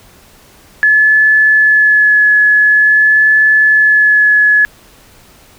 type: tone with vibrato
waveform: sine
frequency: 1714 Hz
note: A6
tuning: 46 cents flat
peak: -5 dBFS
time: 0.83-4.65 s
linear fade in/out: 0 ms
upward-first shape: sine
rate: 0.48 Hz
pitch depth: 14 cents each way
effects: pink hiss -43 dBFS RMS until 5.58 s